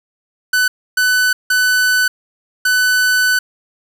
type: tone bursts at uneven times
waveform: 45% pulse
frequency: 1500 Hz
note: F#6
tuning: 23 cents sharp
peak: -11 dBFS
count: 4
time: 0.53-0.68 / 0.97-1.33 / 1.5-2.08 / 2.65-3.39 s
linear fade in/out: 5 ms
effects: none